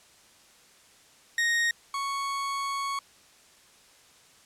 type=tone pair in turn; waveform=40% pulse; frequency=1864.7 / 1108.8 Hz; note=A#6 / C#6; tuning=0 / 0 cents; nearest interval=major sixth; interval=900 cents; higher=first; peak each=-22 / -28 dBFS; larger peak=first; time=1.38-1.71 / 1.94-2.99 s; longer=second; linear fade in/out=2 ms; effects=white hiss -57 dBFS RMS until 4.45 s + low-pass 9000 Hz 12 dB/octave